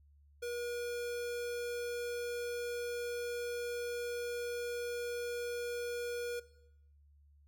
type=tone; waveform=square; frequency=480.1 Hz; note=B4; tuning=49 cents flat; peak=-38 dBFS; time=0.42-6.4 s; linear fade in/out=10 ms; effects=noise-tail reverb RT60 0.8 s tail -17 dB re dry + added 72 Hz sine -61 dBFS peak until 7.47 s

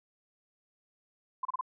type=tone bursts; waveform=sine; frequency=1025 Hz; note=C6; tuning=36 cents flat; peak=-29 dBFS; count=4; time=1.43-1.611 s; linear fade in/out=5 ms; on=22 ms; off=31 ms; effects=none

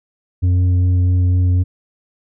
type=tone with tanh clipping; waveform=sine; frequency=90.4 Hz; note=F#2; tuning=40 cents flat; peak=-12 dBFS; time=0.42-1.64 s; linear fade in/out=20 ms; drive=5 dB; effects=none

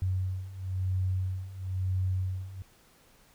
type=beating tone pair; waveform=sine; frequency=92.6 / 93.6 Hz; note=F#2 / F#2; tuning=+2 / +20 cents; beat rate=1 Hz; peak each=-33 / -30 dBFS; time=0.02-2.62 s; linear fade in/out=0 ms; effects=pink hiss -61 dBFS RMS until 3.34 s

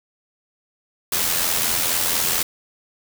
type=noise with amplitude modulation; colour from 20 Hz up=white; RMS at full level=-19 dBFS; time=1.12-2.43 s; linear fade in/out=5 ms; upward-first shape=sine; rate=84.3 Hz; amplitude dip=45%; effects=none

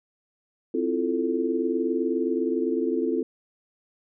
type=chord; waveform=sine; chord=F major seventh; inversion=second; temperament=equal; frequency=261.6 / 329.6 / 349.2 / 440 Hz; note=C4 / E4 / F4 / A4; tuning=0 / 0 / 0 / 0 cents; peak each=-28 dBFS; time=0.74-3.23 s; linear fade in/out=5 ms; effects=none

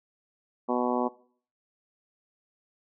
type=harmonic tone; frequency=123.47 Hz; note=B2; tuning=in tune; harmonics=2 / 3 / 4 / 5 / 6 / 7 / 8 / 9; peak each=-29 / -31 / -32 / -33 / -34 / -34 / -35 / -36 dBFS; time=0.68-1.09 s; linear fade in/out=20 ms; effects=noise-tail reverb RT60 0.5 s tail -20 dB re dry

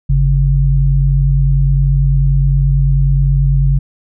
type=tone pair together; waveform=sine; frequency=49.31 / 138.59 Hz; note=G1 / C#3; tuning=+11 / 0 cents; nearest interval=octave + tritone; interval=1789 cents; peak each=-11 dBFS; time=0.09-3.79 s; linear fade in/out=10 ms; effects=none

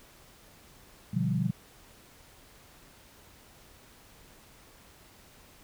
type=chord; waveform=sine; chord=G dominant seventh; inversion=first; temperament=equal with one note detuned; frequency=123.47 / 147.77 / 174.61 / 196 Hz; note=B2 / D3 / F3 / G3; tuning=0 / +11 / 0 / 0 cents; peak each=-31 / -32 / -30 / -32 dBFS; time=1.13-1.51 s; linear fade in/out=10 ms; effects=pink hiss -56 dBFS RMS until 5.63 s

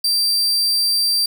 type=tone; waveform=40% pulse; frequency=4699 Hz; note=D8; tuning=in tune; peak=-14 dBFS; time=0.04-1.26 s; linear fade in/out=5 ms; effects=7-bit

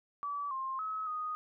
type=tone with pitch steps; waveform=sine; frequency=1150 / 1059 / 1283 / 1243 Hz; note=D6 / C6 / E6 / D#6; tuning=-37 / +21 / -47 / -2 cents; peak=-34 dBFS; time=0.23-1.35 s; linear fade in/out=0 ms; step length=280 ms; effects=none

